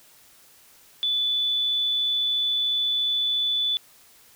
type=tone; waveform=sine; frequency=3477 Hz; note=A7; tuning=21 cents flat; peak=-21 dBFS; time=1.03-3.77 s; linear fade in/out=0 ms; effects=white hiss -54 dBFS RMS until 4.35 s